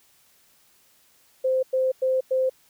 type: tone bursts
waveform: sine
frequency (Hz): 520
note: C5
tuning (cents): -11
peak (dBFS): -19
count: 4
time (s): 1.44-2.497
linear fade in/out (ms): 10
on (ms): 190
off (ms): 99
effects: white hiss -60 dBFS RMS until 2.69 s